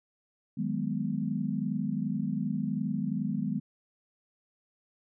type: chord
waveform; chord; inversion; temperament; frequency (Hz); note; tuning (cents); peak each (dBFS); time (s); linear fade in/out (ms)
sine; G# minor seventh; second; equal; 155.56 / 185 / 207.7 / 246.9; D#3 / F#3 / G#3 / B3; 0 / 0 / 0 / 0; -35 / -35 / -32 / -34; 0.57-3.6; 10
effects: none